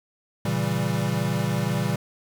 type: chord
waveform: square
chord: A# diminished seventh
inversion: none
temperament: equal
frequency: 116.54 / 138.59 / 164.81 / 196 Hz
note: A#2 / C#3 / E3 / G3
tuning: 0 / 0 / 0 / 0 cents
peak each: -29 dBFS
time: 0.45-1.96 s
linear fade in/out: 5 ms
effects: 8-bit